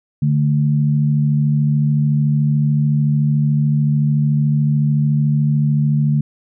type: tone pair together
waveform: sine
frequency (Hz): 146.22 / 219.9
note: D3 / A3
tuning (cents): -7 / -1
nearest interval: perfect fifth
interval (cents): 706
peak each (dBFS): -13 / -20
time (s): 0.22-6.21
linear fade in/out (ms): 5
effects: none